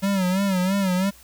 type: tone with vibrato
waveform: square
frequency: 190 Hz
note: F#3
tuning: 46 cents sharp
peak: -20 dBFS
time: 0.02-1.11 s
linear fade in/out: 20 ms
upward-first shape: sine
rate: 3 Hz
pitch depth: 91 cents each way
effects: added 60 Hz sine -53 dBFS peak until 1.23 s + white hiss -50 dBFS RMS until 1.23 s